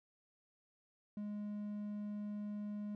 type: tone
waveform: triangle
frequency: 207.7 Hz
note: G#3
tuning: in tune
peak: -38 dBFS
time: 1.17-2.95 s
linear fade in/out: 2 ms
effects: none